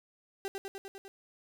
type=tone with echo; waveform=35% pulse; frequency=392 Hz; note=G4; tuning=in tune; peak=-32 dBFS; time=0.45-0.48 s; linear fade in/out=0 ms; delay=100 ms; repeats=6; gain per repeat=-2 dB; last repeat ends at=1.08 s; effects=none